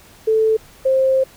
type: tone pair in turn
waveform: sine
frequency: 440 / 528.5 Hz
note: A4 / C5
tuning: 0 / +17 cents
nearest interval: minor third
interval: 317 cents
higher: second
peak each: -12 dBFS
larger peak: neither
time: 0.27-0.57 / 0.85-1.24 s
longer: second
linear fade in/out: 10 ms
effects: pink hiss -46 dBFS RMS until 1.36 s